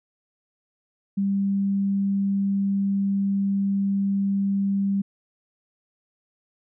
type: tone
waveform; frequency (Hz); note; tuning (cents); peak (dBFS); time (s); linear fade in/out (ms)
sine; 197.5; G3; +13; -20; 1.17-5.02; 10
effects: none